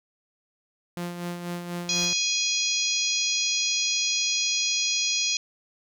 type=tone with tremolo; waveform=sawtooth; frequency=174.61 Hz; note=F3; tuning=in tune; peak=-25 dBFS; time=0.97-2.13 s; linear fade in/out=0 ms; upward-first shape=sine; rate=4.1 Hz; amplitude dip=50%
type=noise with exponential growth; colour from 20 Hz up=pink; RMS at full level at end=-41 dBFS; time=1.72-2.05 s; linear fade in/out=2 ms; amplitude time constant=71 ms
type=harmonic tone; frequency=828 Hz; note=G#5; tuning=5 cents flat; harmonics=3 / 4 / 5 / 6 / 7 / 8; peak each=-30 / -30 / -30 / -30 / -30 / -30 dBFS; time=1.89-5.37 s; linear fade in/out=2 ms
effects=none